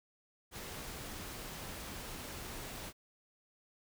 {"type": "noise", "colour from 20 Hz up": "pink", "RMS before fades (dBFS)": -45, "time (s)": [0.51, 2.93], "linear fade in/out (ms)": 50, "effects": []}